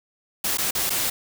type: noise with dropouts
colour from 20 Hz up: white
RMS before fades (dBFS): -24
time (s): 0.44-1.1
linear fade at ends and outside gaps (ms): 5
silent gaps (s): 0.573-0.583 / 0.709-0.75 / 0.896-0.903
effects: none